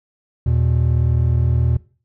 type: tone pair together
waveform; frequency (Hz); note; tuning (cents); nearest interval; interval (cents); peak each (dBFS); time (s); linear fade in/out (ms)
triangle; 80.83 / 120; E2 / B2; -33 / -49; perfect fifth; 684; -15; 0.46-1.77; 5
effects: noise-tail reverb RT60 0.4 s tail -20 dB re dry